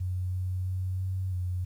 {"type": "tone with pitch steps", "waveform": "sine", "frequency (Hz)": [91.5, 92.1, 92.8, 93.8, 90.4], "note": ["F#2", "F#2", "F#2", "F#2", "F#2"], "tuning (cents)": [-19, -7, 6, 24, -40], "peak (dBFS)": -28, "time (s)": [0, 1.65], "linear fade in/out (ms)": 10, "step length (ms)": 330, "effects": ["10-bit"]}